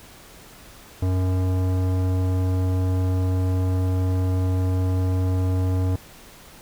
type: tone with tanh clipping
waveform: sine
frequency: 92.5 Hz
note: F#2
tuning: in tune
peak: -21 dBFS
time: 1.02-5.96 s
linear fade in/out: 5 ms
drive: 17 dB
effects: pink hiss -46 dBFS RMS until 6.61 s